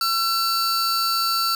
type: tone pair together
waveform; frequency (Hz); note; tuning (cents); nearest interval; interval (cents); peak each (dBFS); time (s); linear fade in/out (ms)
45% pulse; 1350 / 4557; E6 / C#8; +41 / +47; octave + major sixth; 2106; -22; 0.01-1.55; 2
effects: 8-bit